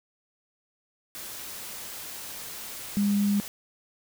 sine tone in noise, 203 Hz, G#3, 39 cents flat, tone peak -21 dBFS, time 2.97-3.4 s, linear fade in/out 0 ms, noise white, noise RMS -39 dBFS, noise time 1.15-3.48 s, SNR +15 dB, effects none

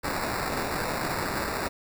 white noise with sample-and-hold, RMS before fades -30 dBFS, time 0.03-1.69 s, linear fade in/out 20 ms, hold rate 3150 Hz, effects none

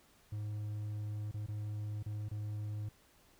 triangle tone with dropouts, 105.3 Hz, G#2, 24 cents sharp, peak -35 dBFS, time 0.32-2.89 s, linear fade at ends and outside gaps 5 ms, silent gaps 1.314-1.341 / 1.464-1.484 / 2.028-2.06 / 2.287-2.312 s, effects pink hiss -66 dBFS RMS until 3.39 s

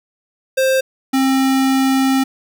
square tone pair in turn, 527 / 266.3 Hz, C5 / C4, +12 / +31 cents, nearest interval octave, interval 1181 cents, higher first, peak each -13 dBFS, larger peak neither, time 0.57-0.81 / 1.13-2.24 s, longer second, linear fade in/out 10 ms, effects none

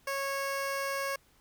15% pulse tone, 550 Hz, C#5, 14 cents flat, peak -25 dBFS, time 0.07-1.16 s, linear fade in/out 5 ms, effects pink hiss -65 dBFS RMS until 1.4 s

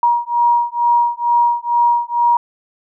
sine beating tone pair, 950 / 952.2 Hz, A#5 / A#5, +33 / +37 cents, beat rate 2.2 Hz, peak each -15 dBFS, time 0.03-2.37 s, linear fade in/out 2 ms, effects none

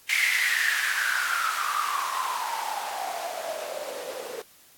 blue noise with band-pass filter sweep, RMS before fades -28 dBFS, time 0.09-4.42 s, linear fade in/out 5 ms, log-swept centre 2200 to 460 Hz, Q 9.9, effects white hiss -55 dBFS RMS until 4.77 s + AAC 64 kbps

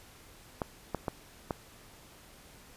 clicks, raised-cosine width 1 ms, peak -17 dBFS, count 4, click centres 0.618 / 0.947 / 1.082 / 1.508 s, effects pink hiss -55 dBFS RMS until 2.76 s + resampled to 32000 Hz

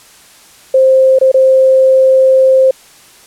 sine tone with dropouts, 526 Hz, C5, 9 cents sharp, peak -4 dBFS, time 0.74-2.71 s, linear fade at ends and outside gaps 5 ms, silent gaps 1.188-1.212 / 1.317-1.342 s, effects white hiss -41 dBFS RMS until 3.26 s + low-pass 11000 Hz 12 dB/octave

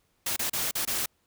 white noise with dropouts, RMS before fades -29 dBFS, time 0.26-1.06 s, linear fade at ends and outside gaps 5 ms, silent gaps 0.364-0.392 / 0.498-0.532 / 0.712-0.752 / 0.852-0.874 s, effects pink hiss -71 dBFS RMS until 1.26 s

